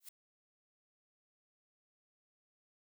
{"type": "noise with exponential growth", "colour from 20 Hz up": "blue", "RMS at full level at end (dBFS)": -44, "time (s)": [0, 0.09], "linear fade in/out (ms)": 5, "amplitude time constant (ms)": 19, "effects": []}